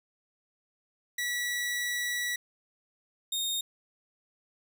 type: tone pair in turn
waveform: sawtooth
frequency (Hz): 1943 / 3692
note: B6 / A#7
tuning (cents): -29 / -17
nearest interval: major seventh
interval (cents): 1112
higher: second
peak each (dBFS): -26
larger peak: neither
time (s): 1.18-2.36 / 3.32-3.61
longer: first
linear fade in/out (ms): 5
effects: none